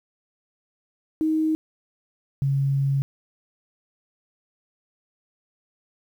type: tone pair in turn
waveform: sine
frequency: 314.5 / 137.89 Hz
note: D#4 / C#3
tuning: +19 / -9 cents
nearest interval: octave + major second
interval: 1428 cents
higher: first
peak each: -19 dBFS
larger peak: neither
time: 1.21-1.55 / 2.42-3.02 s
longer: second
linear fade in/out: 0 ms
effects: 9-bit